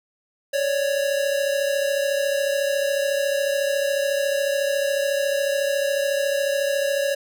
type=tone pair together; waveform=square; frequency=554.4 / 588.4 Hz; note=C#5 / D5; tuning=0 / +3 cents; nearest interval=minor second; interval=103 cents; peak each=-22 / -27 dBFS; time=0.53-7.15 s; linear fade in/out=10 ms; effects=none